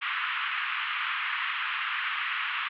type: band-pass noise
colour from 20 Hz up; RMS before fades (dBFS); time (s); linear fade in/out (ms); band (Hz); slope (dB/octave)
pink; -31; 0.01-2.69; 20; 1100 to 3100; 48
effects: none